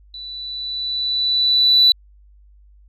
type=tone with level ramp; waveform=sine; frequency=3969 Hz; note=B7; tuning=8 cents sharp; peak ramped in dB=-31 to -7 dBFS; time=0.14-1.92 s; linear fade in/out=2 ms; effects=tanh soft clip ceiling -4 dBFS + added 50 Hz sine -46 dBFS peak until 2.88 s